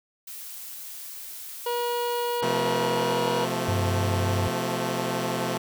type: noise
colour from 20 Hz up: blue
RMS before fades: -39 dBFS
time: 0.27-2.41 s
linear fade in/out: 5 ms
type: harmonic tone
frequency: 480 Hz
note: B4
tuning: 49 cents flat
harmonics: 1 / 2 / 3 / 4 / 5 / 6 / 7 / 8 / 9 / 10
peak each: -27 / -29 / -41 / -46 / -47 / -39 / -45 / -51 / -44 / -53 dBFS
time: 1.66-3.45 s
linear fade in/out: 5 ms
type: chord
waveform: 10% pulse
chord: F major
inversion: second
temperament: equal with one note detuned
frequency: 128.05 / 174.61 / 220 Hz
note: C3 / F3 / A3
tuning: -37 / 0 / 0 cents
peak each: -22 dBFS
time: 2.42-5.58 s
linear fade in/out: 10 ms
type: tone with vibrato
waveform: sine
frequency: 96.7 Hz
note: G2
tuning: 23 cents flat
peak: -24 dBFS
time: 3.68-4.48 s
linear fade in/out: 5 ms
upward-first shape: sine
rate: 3.5 Hz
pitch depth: 27 cents each way
effects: none